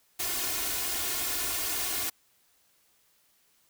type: noise with comb filter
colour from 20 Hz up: white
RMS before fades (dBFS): -31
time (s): 0.19-2.1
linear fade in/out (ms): 10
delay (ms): 2.8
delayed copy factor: +0.85
effects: white hiss -67 dBFS RMS until 3.69 s

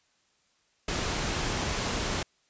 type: noise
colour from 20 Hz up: pink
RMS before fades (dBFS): -30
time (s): 0.88-2.23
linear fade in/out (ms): 5
effects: white hiss -69 dBFS RMS until 2.49 s + resampled to 16000 Hz

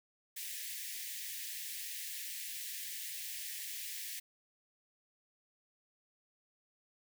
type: high-pass noise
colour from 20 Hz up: white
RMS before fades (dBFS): -43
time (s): 0.36-4.2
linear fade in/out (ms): 10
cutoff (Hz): 1700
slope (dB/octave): 96
effects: none

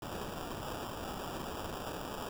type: noise with sample-and-hold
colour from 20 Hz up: violet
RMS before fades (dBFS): -41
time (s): 0.02-2.29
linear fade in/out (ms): 2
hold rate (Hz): 2100
effects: none

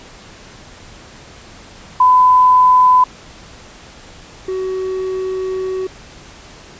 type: tone pair in turn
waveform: sine / triangle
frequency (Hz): 1006 / 375.6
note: B5 / F#4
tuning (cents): +32 / +26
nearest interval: octave + perfect fourth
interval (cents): 1706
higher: first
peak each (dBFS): -6 / -16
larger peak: first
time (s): 2-3.04 / 4.48-5.87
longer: second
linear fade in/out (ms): 5
effects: pink hiss -39 dBFS RMS until 6.79 s + resampled to 16000 Hz

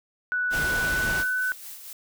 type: tone with pitch glide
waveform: sine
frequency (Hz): 1480 to 1503.3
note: F#6 to F#6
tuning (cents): 0 to +27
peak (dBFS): -23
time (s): 0.32-1.52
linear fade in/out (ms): 0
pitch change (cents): +27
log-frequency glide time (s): 0.6-1.41
type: noise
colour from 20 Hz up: pink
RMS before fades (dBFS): -31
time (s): 0.5-1.25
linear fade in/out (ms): 50
type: noise with tremolo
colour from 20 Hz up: blue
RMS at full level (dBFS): -39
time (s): 1.18-1.93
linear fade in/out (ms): 2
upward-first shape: sine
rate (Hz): 4.4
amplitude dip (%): 45
effects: none

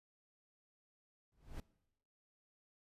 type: noise with exponential growth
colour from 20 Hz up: brown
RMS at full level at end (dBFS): -40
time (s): 1.32-1.6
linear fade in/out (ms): 1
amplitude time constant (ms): 59
effects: noise-tail reverb RT60 0.9 s tail -21 dB re dry + resampled to 32000 Hz

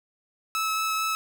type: tone with vibrato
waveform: sawtooth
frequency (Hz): 1300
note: E6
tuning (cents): -24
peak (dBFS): -21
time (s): 0.55-1.15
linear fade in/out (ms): 0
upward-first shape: sine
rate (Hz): 4.5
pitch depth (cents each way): 8
effects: none

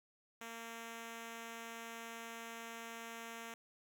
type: tone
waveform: 5% pulse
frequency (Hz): 229.6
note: A#3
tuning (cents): -26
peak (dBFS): -35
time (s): 0.41-3.54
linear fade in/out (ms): 2
effects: none

